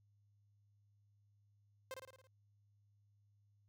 sawtooth tone with echo, 523.3 Hz, C5, in tune, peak -40 dBFS, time 1.91-1.94 s, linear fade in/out 0 ms, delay 55 ms, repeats 6, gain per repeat -4 dB, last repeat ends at 2.27 s, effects added 102 Hz sine -70 dBFS peak until 3.68 s

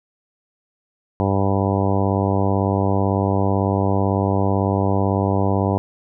harmonic tone, 98 Hz, G2, in tune, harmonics 1 / 2 / 3 / 4 / 5 / 6 / 7 / 8 / 9 / 10, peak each -20 / -23 / -25 / -26 / -27 / -28 / -28 / -29 / -30 / -30 dBFS, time 1.2-5.78 s, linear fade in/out 0 ms, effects none

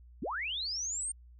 sine linear sweep, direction up, 150.3 to 8870 Hz, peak -33 dBFS, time 0.22-1.12 s, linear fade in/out 5 ms, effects added 60 Hz sine -52 dBFS peak until 1.39 s

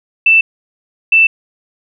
sine tone pair in turn, 2659 / 2659 Hz, E7 / E7, +14 / +14 cents, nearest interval unison, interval 0 cents, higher neither, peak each -5 dBFS, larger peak neither, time 0.26-0.41 / 1.12-1.27 s, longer neither, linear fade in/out 5 ms, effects none

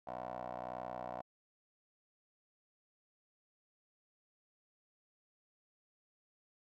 15% pulse tone with band-pass filter, 61.74 Hz, B1, in tune, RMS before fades -44 dBFS, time 0.07-1.22 s, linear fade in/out 5 ms, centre 770 Hz, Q 6.4, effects none

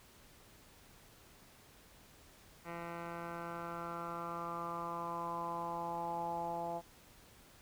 10% pulse tone with low-pass filter sweep, 170 Hz, F3, 46 cents flat, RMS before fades -41 dBFS, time 2.64-6.82 s, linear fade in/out 50 ms, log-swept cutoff 1800 to 760 Hz, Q 6, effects pink hiss -61 dBFS RMS until 7.61 s

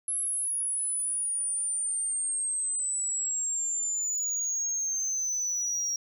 sine exponential sweep, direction down, 11000 to 5640 Hz, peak -25 dBFS, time 0.08-5.96 s, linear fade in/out 2 ms, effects tanh soft clip ceiling -26 dBFS

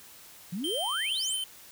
sine exponential sweep, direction up, 162.5 to 10500 Hz, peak -31 dBFS, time 0.52-1.37 s, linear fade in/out 10 ms
square tone with pitch glide, 3136 to 3082 Hz, G7 to G7, 0 to -30 cents, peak -31 dBFS, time 0.64-1.44 s, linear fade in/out 2 ms, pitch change -30 cents, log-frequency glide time 0.75-1.28 s
effects white hiss -51 dBFS RMS until 1.71 s

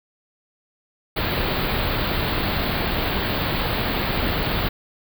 pink band-stop noise, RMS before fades -23 dBFS, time 1.16-4.69 s, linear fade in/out 10 ms, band 4600 to 14000 Hz, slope 96 dB/octave, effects none

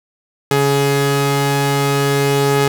sawtooth tone pair together, 140.19 / 420.1 Hz, C#3 / G#4, +20 / +20 cents, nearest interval octave + perfect fifth, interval 1900 cents, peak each -12 dBFS, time 0.51-2.68 s, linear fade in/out 2 ms, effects none

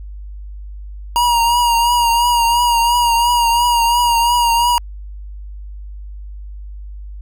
square tone with vibrato, 948 Hz, A#5, 29 cents sharp, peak -12 dBFS, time 1.16-4.78 s, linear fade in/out 0 ms, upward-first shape triangle, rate 2.9 Hz, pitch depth 45 cents each way, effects added 50 Hz sine -28 dBFS peak until 7.21 s

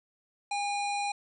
harmonic tone with a mistuned harmonic, 812 Hz, G#5, 39 cents flat, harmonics 1 / 3 / 5 / 7 / 9 / 10, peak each -30 / -36 / -40 / -49 / -47 / -45 dBFS, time 0.51-1.12 s, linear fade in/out 5 ms, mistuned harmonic 9, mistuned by -19 cents, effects none

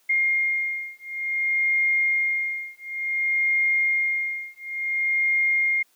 sine beating tone pair, 2126 / 2126.56 Hz, C7 / C7, +27 / +28 cents, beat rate 0.56 Hz, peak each -24 dBFS, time 0.09-5.83 s, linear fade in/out 10 ms, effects white hiss -63 dBFS RMS until 5.95 s + high-pass 200 Hz 12 dB/octave

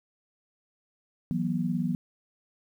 sine chord, E suspended second, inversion none, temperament equal with one note detuned, 164.81 / 185 / 241.6 Hz, E3 / F#3 / B3, 0 / 0 / -38 cents, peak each -30 dBFS, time 1.31-1.95 s, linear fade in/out 0 ms, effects 10-bit

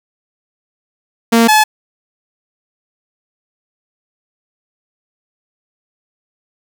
sawtooth tone pair in turn, 230.2 / 858.4 Hz, A#3 / A5, -22 / -43 cents, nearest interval octave + major seventh, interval 2279 cents, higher second, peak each -3 dBFS, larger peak neither, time 1.32-1.48 / 1.48-1.64 s, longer neither, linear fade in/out 10 ms, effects none

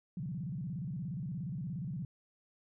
sine tone with vibrato, 154 Hz, D#3, 17 cents flat, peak -36 dBFS, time 0.17-2.05 s, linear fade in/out 2 ms, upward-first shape square, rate 17 Hz, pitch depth 270 cents each way, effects none

